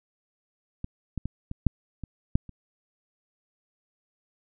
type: clicks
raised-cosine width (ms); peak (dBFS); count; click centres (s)
5; -20 / -18 / -18 / -21 / -7 / -23 / -8 / -30; 8; 0.844 / 1.177 / 1.256 / 1.514 / 1.667 / 2.037 / 2.355 / 2.493
effects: none